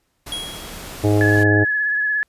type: noise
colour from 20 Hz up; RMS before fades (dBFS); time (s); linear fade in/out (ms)
pink; -34; 0.26-1.44; 10
type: tone with exponential decay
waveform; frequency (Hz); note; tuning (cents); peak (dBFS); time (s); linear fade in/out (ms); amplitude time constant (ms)
square; 3300; G#7; -12; -23; 0.32-0.97; 2; 140
type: harmonic tone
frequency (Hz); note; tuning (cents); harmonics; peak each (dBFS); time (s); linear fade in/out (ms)
103.83; G#2; 0; 1 / 3 / 4 / 5 / 6 / 7 / 8; -16 / -18 / -21 / -29 / -25 / -32 / -31; 1.03-1.65; 20
type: tone with vibrato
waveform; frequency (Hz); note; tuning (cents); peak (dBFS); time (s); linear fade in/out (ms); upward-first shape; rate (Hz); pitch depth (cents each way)
sine; 1700; G#6; +40; -17; 1.21-2.23; 0; triangle; 17; 34
effects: pink hiss -68 dBFS RMS until 2.28 s + resampled to 32000 Hz